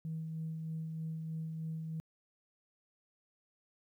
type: tone with tremolo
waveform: sine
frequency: 160.2 Hz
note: E3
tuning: 49 cents flat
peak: -35 dBFS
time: 0.05-2 s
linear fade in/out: 0 ms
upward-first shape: sine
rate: 3.2 Hz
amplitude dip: 30%
effects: tanh soft clip ceiling -32 dBFS + 12-bit